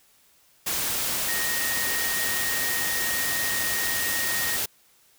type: tone in noise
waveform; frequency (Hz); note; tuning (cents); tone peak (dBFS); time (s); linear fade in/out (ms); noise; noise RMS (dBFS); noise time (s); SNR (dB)
sine; 1864.7; A#6; 0; -29; 1.28-4.57; 10; white; -27; 0.66-4.66; -5
effects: white hiss -60 dBFS RMS until 5.18 s